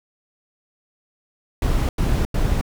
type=noise bursts; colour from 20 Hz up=brown; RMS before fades=-19 dBFS; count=3; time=1.62-2.612 s; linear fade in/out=2 ms; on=270 ms; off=91 ms; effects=none